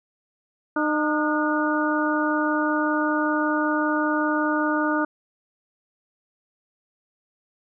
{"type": "harmonic tone with a mistuned harmonic", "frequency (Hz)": 304.2, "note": "D#4", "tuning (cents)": -39, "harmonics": [1, 2, 3, 4, 5], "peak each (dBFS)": [-23, -28, -29, -28, -27], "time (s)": [0.76, 5.05], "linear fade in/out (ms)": 5, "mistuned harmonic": 5, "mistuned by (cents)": -77, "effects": []}